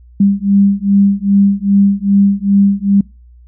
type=beating tone pair; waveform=sine; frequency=197.9 / 200.4 Hz; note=G3 / G3; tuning=+17 / +38 cents; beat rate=2.5 Hz; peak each=-11 dBFS; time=0.2-3.01 s; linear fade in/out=5 ms; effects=noise-tail reverb RT60 0.3 s tail -26 dB re dry + added 60 Hz sine -38 dBFS peak until 3.47 s